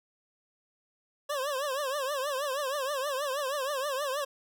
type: tone with vibrato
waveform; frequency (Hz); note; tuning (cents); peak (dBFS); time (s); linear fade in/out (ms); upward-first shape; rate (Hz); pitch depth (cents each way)
25% pulse; 554; C#5; -1; -26; 1.29-4.25; 10; triangle; 6.3; 160
effects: none